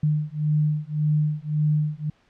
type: beating tone pair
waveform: sine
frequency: 150.5 / 152.3 Hz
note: D3 / D#3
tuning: +43 / -37 cents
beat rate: 1.8 Hz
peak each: -23 dBFS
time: 0.03-2.1 s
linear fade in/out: 5 ms
effects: pink hiss -62 dBFS RMS until 2.29 s + low-pass 4000 Hz 12 dB/octave

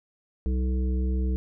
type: harmonic tone with a mistuned harmonic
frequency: 64.1 Hz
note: C2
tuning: 35 cents flat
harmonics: 1 / 3 / 5 / 7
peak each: -23 / -33 / -37 / -40 dBFS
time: 0.46-1.36 s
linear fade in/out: 0 ms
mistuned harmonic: 7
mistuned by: -35 cents
effects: none

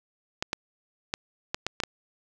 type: clicks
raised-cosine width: 0.2 ms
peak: -10 dBFS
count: 7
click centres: 0.425 / 0.531 / 1.139 / 1.545 / 1.666 / 1.802 / 1.836 s
effects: none

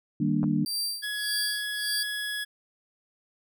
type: chord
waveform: sine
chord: Eb major seventh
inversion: none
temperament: equal with one note detuned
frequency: 155.56 / 197.36 / 233.1 / 293.7 Hz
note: Eb3 / G3 / Bb3 / D4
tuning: 0 / +12 / 0 / 0 cents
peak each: -28 dBFS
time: 0.2-0.65 s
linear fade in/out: 5 ms
type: clicks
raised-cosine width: 1 ms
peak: -24 dBFS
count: 2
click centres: 0.431 / 0.44 s
type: tone with tremolo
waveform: sawtooth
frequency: 4699 Hz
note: D8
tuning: in tune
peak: -24 dBFS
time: 0.66-2.03 s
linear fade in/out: 2 ms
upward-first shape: sine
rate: 1.7 Hz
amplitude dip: 100%
type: tone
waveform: 25% pulse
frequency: 1680 Hz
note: G#6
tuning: 19 cents sharp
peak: -26 dBFS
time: 1.02-2.45 s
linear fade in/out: 20 ms
effects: none

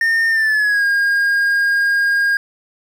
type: tone with pitch glide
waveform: triangle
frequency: 1821 to 1622.3 Hz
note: A#6 to G#6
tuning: -41 to -41 cents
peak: -11 dBFS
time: 0.01-2.37 s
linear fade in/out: 2 ms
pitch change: -200 cents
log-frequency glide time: 0.29-0.85 s
effects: 8-bit

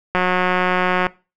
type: click train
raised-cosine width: 0.5 ms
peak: -3 dBFS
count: 168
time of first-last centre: 0.15-1.068 s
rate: 182 Hz
effects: noise-tail reverb RT60 0.3 s tail -21 dB re dry

